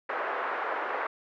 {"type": "band-pass noise", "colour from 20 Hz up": "white", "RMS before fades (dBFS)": -32, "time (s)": [0.09, 1.07], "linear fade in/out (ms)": 5, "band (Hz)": [420, 1600], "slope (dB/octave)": 24, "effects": []}